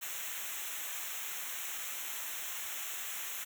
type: noise with comb filter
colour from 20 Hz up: white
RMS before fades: -40 dBFS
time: 0.01-3.45 s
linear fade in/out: 20 ms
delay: 0.21 ms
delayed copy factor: -0.95
effects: none